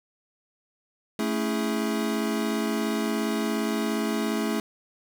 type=chord; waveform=square; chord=A major seventh; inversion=none; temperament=equal; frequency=220 / 277.2 / 329.6 / 415.3 Hz; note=A3 / C#4 / E4 / G#4; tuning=0 / 0 / 0 / 0 cents; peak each=-28 / -33 / -33 / -33 dBFS; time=1.19-4.6 s; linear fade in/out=2 ms; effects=none